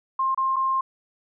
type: tone with dropouts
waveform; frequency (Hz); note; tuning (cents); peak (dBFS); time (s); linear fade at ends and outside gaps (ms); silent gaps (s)
sine; 1060; C6; +22; -20; 0.19-0.81; 5; 0.347-0.375 / 0.561-0.564
effects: none